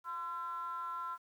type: ring-modulated tone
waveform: triangle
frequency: 161.5 Hz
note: E3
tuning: 35 cents flat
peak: -32 dBFS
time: 0.04-1.18 s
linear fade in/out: 50 ms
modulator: 1190 Hz
effects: tanh soft clip ceiling -29 dBFS + 11-bit